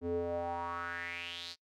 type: tone with band-pass filter sweep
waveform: square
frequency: 86 Hz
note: F2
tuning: 26 cents flat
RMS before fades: -38 dBFS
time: 0.01-1.56 s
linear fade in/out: 50 ms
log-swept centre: 340 to 4600 Hz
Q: 5
effects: noise-tail reverb RT60 0.1 s tail -23 dB re dry